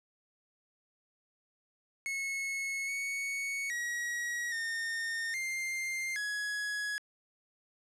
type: tone with pitch steps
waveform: 45% pulse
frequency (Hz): 2188 / 2221 / 1908 / 1828 / 2102 / 1677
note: C#7 / C#7 / A#6 / A#6 / C7 / G#6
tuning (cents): -23 / +3 / +40 / -34 / +7 / +16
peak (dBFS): -33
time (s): 2.06-6.98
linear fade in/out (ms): 0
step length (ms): 820
effects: low-pass 10000 Hz 12 dB/octave